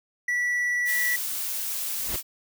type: tone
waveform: triangle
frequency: 1953 Hz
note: B6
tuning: 20 cents flat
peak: -21 dBFS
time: 0.28-1.16 s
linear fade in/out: 5 ms
type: noise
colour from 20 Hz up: blue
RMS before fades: -30 dBFS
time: 0.85-2.23 s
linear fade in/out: 50 ms
type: noise with exponential growth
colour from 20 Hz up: pink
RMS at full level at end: -30 dBFS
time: 1.9-2.16 s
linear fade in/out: 2 ms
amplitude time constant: 56 ms
effects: none